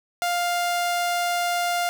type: tone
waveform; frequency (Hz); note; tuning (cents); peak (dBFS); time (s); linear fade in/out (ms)
sawtooth; 701; F5; +6; -18; 0.22-1.89; 0
effects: none